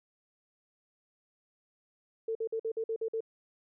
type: tone bursts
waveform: sine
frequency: 448.2 Hz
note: A4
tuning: 32 cents sharp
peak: -30 dBFS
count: 8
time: 2.28-3.206 s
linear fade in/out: 5 ms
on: 72 ms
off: 50 ms
effects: none